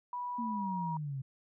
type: tone with pitch glide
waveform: sine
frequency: 980 to 952.7 Hz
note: B5 to A#5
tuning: -14 to +37 cents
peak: -35 dBFS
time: 0.13-0.97 s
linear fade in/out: 2 ms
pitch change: -49 cents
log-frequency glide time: 0.55-0.69 s
type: exponential sweep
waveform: sine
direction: down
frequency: 238.4 to 130.3 Hz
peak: -35 dBFS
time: 0.38-1.22 s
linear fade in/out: 10 ms
effects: none